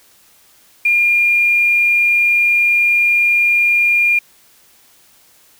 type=tone with quantisation; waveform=sine; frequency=2410 Hz; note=D7; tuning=44 cents sharp; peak=-10 dBFS; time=0.85-4.19 s; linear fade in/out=5 ms; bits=6; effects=white hiss -50 dBFS RMS until 5.59 s